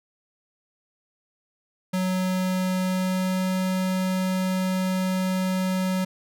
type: tone with pitch glide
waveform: square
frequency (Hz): 185.3 to 186.37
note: F#3 to F#3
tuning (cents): +3 to +13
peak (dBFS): -23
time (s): 1.93-6.05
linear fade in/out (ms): 10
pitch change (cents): +10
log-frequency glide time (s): 2.78-3.56
effects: none